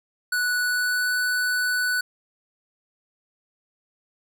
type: tone with pitch glide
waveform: square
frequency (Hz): 1477 to 1489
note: F#6 to F#6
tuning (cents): -3 to +11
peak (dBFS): -22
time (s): 0.32-2.01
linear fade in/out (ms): 5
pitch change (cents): +14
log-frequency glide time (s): 0.61-1.14
effects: none